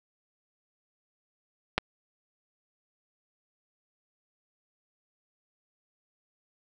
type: clicks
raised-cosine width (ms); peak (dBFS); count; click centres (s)
0.3; -7 / -23; 2; 1.78 / 1.785
effects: none